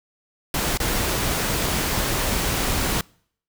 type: noise with dropouts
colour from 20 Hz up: pink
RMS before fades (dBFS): -23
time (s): 0.54-3.01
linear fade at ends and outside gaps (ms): 2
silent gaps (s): 0.774-0.801
effects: noise-tail reverb RT60 0.6 s tail -26 dB re dry